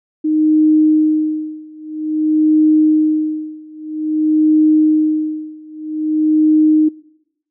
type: tone with tremolo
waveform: sine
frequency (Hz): 309.3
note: D#4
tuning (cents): -10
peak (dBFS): -8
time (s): 0.24-6.89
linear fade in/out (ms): 10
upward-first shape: sine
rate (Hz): 0.51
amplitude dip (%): 95
effects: noise-tail reverb RT60 0.9 s tail -22 dB re dry